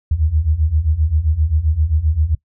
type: beating tone pair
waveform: sine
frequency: 73.42 / 81.02 Hz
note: D2 / E2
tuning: 0 / -29 cents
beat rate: 7.6 Hz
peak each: -18 / -15 dBFS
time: 0.11-2.35 s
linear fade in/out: 5 ms
effects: noise-tail reverb RT60 0.1 s tail -22 dB re dry